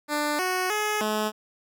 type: tone with pitch steps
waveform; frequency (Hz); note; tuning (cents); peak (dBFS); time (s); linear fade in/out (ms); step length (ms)
10% pulse; 296.6 / 368.6 / 423.1 / 214; D4 / F#4 / G#4 / A3; +17 / -7 / +32 / -48; -16; 0.08-1.32; 50; 310
effects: none